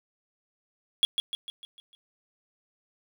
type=tone with echo; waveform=triangle; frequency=3332 Hz; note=G#7; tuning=5 cents sharp; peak=-16 dBFS; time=1.03-1.05 s; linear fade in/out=0 ms; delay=150 ms; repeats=6; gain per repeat=-6 dB; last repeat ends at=1.95 s; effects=none